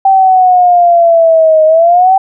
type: exponential two-way sweep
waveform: sine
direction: down then up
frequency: 779 to 622.3 to 779 Hz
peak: -3 dBFS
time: 0.05-2.18 s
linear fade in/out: 5 ms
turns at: 1.65 s
effects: none